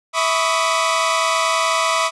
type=tone cluster; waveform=sawtooth; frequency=654 / 995 / 1129 / 1238 Hz; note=E5 / B5 / C#6 / D#6; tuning=-14 / +13 / +31 / -9 cents; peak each=-18 dBFS; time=0.13-2.11 s; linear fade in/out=50 ms; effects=resampled to 22050 Hz